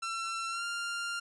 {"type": "tone with pitch glide", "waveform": "sawtooth", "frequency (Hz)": [1348, 1394.7], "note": ["E6", "F6"], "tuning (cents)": [38, -3], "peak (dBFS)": -30, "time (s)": [0.02, 1.2], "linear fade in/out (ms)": 10, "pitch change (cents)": 59, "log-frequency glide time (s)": [0.49, 0.64], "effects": ["resampled to 22050 Hz"]}